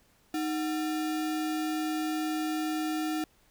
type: tone with sample-and-hold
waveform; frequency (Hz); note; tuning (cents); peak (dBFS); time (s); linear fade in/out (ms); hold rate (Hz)
sine; 311.1; D#4; 0; -28; 0.34-3.24; 2; 1050
effects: pink hiss -65 dBFS RMS until 3.5 s